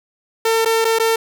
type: tone with dropouts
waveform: sawtooth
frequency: 451.2 Hz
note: A4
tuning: 44 cents sharp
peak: -10 dBFS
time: 0.45-1.16 s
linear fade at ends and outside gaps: 5 ms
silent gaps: 0.649-0.657 / 0.846-0.85 / 0.987-0.997 s
effects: none